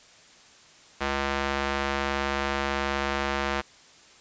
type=tone with band-pass filter; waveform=square; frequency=69.3 Hz; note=C#2; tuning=in tune; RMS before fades=-28 dBFS; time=1-3.62 s; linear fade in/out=20 ms; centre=1600 Hz; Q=0.67; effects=white hiss -53 dBFS RMS until 4.2 s + resampled to 16000 Hz